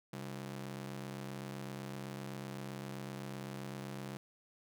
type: ring-modulated tone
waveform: sawtooth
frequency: 164.81 Hz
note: E3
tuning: in tune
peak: -35 dBFS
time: 0.13-4.17 s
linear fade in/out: 0 ms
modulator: 33.9 Hz
effects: none